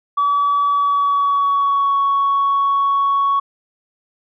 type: tone with pitch glide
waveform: sine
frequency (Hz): 1144 to 1113.4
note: D6 to C#6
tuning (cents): -46 to +7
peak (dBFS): -12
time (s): 0.17-3.4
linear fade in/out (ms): 10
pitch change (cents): -47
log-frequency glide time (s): 0.69-1.98
effects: tanh soft clip ceiling -10 dBFS